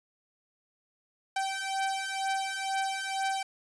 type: beating tone pair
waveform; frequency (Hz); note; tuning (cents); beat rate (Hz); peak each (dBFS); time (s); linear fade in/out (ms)
sawtooth; 774 / 776.1; G5 / G5; -22 / -18; 2.1; -29 / -29; 1.36-3.43; 5
effects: resampled to 24000 Hz